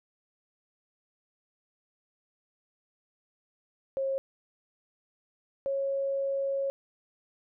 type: tone pair in turn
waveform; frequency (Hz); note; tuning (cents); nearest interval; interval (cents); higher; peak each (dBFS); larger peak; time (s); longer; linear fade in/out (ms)
sine; 540 / 548.8; C#5 / C#5; -45 / -17; unison; 28; second; -27; neither; 3.97-4.18 / 5.66-6.7; second; 0
effects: none